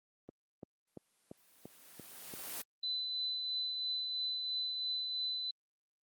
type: click train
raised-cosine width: 2 ms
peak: -31 dBFS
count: 7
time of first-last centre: 0.29-2.338 s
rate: 2.93 Hz
type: noise with exponential growth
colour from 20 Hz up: white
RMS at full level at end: -40 dBFS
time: 0.87-2.62 s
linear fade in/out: 5 ms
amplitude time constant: 380 ms
type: tone with tremolo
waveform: sine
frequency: 4012 Hz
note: B7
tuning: 26 cents sharp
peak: -33 dBFS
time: 2.83-5.51 s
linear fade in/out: 5 ms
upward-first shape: triangle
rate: 3 Hz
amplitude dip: 35%
effects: high-pass 150 Hz 12 dB/octave + Opus 24 kbps